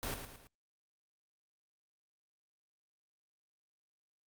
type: noise with echo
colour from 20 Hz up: pink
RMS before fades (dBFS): -38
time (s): 0.03-0.14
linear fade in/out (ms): 0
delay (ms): 110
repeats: 3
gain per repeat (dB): -7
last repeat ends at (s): 0.47
effects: Opus 48 kbps